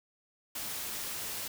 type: noise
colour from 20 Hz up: white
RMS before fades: -38 dBFS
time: 0.55-1.48 s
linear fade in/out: 5 ms
effects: none